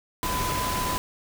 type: tone in noise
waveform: sine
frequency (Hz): 1004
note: B5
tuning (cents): +28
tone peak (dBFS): -28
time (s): 0.23-0.98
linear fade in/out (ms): 0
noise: pink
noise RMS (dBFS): -29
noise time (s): 0.23-0.98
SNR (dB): -2
effects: none